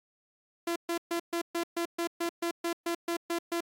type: tone bursts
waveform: sawtooth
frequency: 340 Hz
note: F4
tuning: 46 cents flat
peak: -25 dBFS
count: 14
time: 0.67-3.606 s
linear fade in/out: 5 ms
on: 89 ms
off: 130 ms
effects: AAC 64 kbps